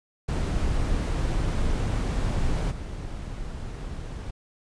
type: noise with level steps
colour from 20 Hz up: brown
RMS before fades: -25 / -34 dBFS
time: 0.28-4.31 s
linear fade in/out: 10 ms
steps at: 2.7 s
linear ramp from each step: 20 ms
effects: resampled to 22050 Hz